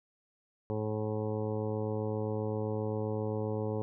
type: harmonic tone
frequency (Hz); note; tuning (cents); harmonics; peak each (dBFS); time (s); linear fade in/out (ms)
107.6; A2; -38; 1 / 2 / 3 / 4 / 5 / 7 / 8 / 9 / 10; -35 / -39 / -41 / -36 / -39 / -48 / -48 / -50 / -56; 0.7-3.82; 0
effects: none